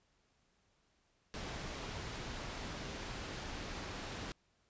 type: low-pass noise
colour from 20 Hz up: pink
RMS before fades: -44 dBFS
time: 1.34-4.32 s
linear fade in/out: 0 ms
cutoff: 6100 Hz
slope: 12 dB/octave
effects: pink hiss -75 dBFS RMS until 4.69 s + resampled to 16000 Hz